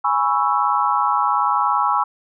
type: chord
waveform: sine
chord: C# minor seventh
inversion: second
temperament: equal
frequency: 830.6 / 987.8 / 1108.7 / 1318.5 Hz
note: G#5 / B5 / C#6 / E6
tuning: 0 / 0 / 0 / 0 cents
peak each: -21 dBFS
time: 0.04-2.04 s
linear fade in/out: 10 ms
effects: none